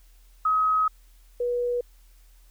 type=tone pair in turn; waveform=sine; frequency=1270 / 485.7 Hz; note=D#6 / B4; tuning=+35 / -29 cents; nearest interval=octave + perfect fourth; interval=1664 cents; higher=first; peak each=-19 / -23 dBFS; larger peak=first; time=0.45-0.88 / 1.4-1.81 s; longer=first; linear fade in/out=5 ms; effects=added 41 Hz sine -51 dBFS peak until 2.5 s + white hiss -63 dBFS RMS until 2.5 s